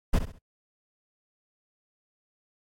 brown noise with echo, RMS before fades -19 dBFS, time 0.13-0.19 s, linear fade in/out 10 ms, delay 66 ms, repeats 3, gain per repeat -10 dB, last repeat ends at 0.388 s, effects noise-tail reverb RT60 0.1 s tail -23 dB re dry + MP3 64 kbps

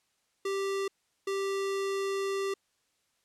square tone bursts at uneven times, 392 Hz, G4, in tune, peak -30 dBFS, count 2, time 0.45-0.88 / 1.27-2.54 s, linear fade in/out 5 ms, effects white hiss -74 dBFS RMS until 3.24 s + low-pass 9000 Hz 12 dB/octave

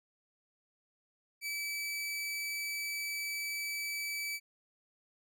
sawtooth tone, 2303 Hz, D7, 34 cents flat, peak -32 dBFS, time 1.41-4.4 s, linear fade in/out 50 ms, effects none

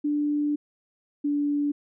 sine tone pair in turn, 294.2 / 290 Hz, D4 / D4, +3 / -22 cents, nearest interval unison, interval 25 cents, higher first, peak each -22 dBFS, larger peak neither, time 0.04-0.56 / 1.24-1.72 s, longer first, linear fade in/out 10 ms, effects none

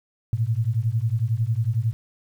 sine beating tone pair, 107.9 / 118.9 Hz, A2 / A#2, -33 / +35 cents, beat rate 11 Hz, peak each -23 / -23 dBFS, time 0.33-1.93 s, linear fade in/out 0 ms, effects 9-bit

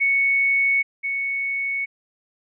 sine tone pair in turn, 2217 / 2217 Hz, C#7 / C#7, 0 / 0 cents, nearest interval unison, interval 0 cents, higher neither, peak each -16 / -22 dBFS, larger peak first, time 0-0.83 / 1.03-1.86 s, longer neither, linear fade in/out 20 ms, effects none

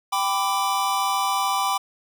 square chord, G major, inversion none, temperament equal with one note detuned, 784 / 997.5 / 1174.7 Hz, G5 / B5 / D6, 0 / +17 / 0 cents, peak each -26 dBFS, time 0.12-1.78 s, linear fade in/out 10 ms, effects none

